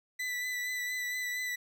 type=tone with vibrato; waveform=40% pulse; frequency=1986 Hz; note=B6; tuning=9 cents sharp; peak=-32 dBFS; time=0.19-1.56 s; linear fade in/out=10 ms; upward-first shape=sine; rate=4.3 Hz; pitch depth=20 cents each way; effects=none